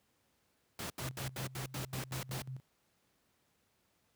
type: noise bursts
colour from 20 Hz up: pink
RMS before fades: -41 dBFS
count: 9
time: 0.79-2.42 s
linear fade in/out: 2 ms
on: 110 ms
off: 80 ms
type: tone with tremolo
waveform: sine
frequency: 130.5 Hz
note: C3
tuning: 4 cents flat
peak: -39 dBFS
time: 1.02-2.6 s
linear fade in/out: 0 ms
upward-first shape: square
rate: 5.5 Hz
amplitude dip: 70%
effects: pink hiss -75 dBFS RMS until 4.15 s + high-pass 80 Hz 12 dB/octave